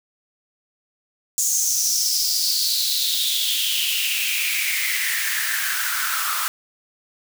white noise with high-pass filter sweep, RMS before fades -22 dBFS, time 1.38-6.48 s, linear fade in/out 0 ms, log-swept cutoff 6800 to 1200 Hz, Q 6, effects none

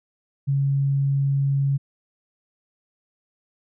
sine tone, 138.59 Hz, C#3, in tune, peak -18 dBFS, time 0.47-1.78 s, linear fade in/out 20 ms, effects none

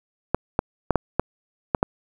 clicks, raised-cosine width 1 ms, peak -4 dBFS, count 7, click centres 0.346 / 0.591 / 0.907 / 0.957 / 1.196 / 1.748 / 1.829 s, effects 7-bit

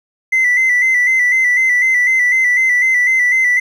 triangle tone with vibrato, 2016 Hz, B6, 35 cents sharp, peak -7 dBFS, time 0.32-3.6 s, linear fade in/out 10 ms, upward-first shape square, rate 4 Hz, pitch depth 41 cents each way, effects tanh soft clip ceiling -6 dBFS

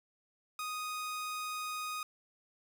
sawtooth tone, 1244.5 Hz, D#6, in tune, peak -33 dBFS, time 0.59-2.03 s, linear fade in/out 2 ms, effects none

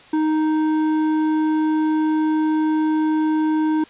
triangle tone with hard clipping, 311.1 Hz, D#4, in tune, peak -18 dBFS, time 0.13-3.84 s, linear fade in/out 5 ms, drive 12 dB, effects white hiss -46 dBFS RMS until 3.89 s + resampled to 8000 Hz

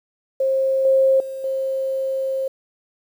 sine tone with level steps, 533 Hz, C5, 32 cents sharp, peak -16 / -12 / -27 / -20 dBFS, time 0.4-2.48 s, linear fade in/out 5 ms, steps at 0.85 / 1.2 / 1.44 s, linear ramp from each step 2 ms, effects 8-bit

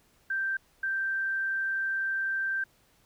sine tone bursts at uneven times, 1568 Hz, G6, in tune, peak -27 dBFS, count 2, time 0.3-0.57 / 0.83-2.64 s, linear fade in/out 5 ms, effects pink hiss -65 dBFS RMS until 3.05 s

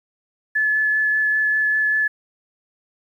sine tone with vibrato, 1723 Hz, A6, 37 cents flat, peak -16 dBFS, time 0.55-2.08 s, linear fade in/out 10 ms, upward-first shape sine, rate 5.1 Hz, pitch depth 9 cents each way, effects 9-bit

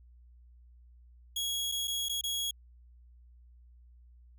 sawtooth tone with dropouts, 3322 Hz, G#7, in tune, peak -28 dBFS, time 1.36-2.51 s, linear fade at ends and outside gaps 5 ms, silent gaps 1.717-1.72 / 1.874-1.878 / 2.086-2.094 / 2.212-2.237 s, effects added 60 Hz sine -54 dBFS peak until 4.38 s

